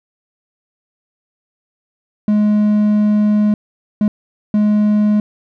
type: tone bursts at uneven times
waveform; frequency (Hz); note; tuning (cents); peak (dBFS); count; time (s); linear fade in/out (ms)
triangle; 210; G#3; +19; -8; 3; 2.28-3.54 / 4.01-4.08 / 4.54-5.2; 2
effects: none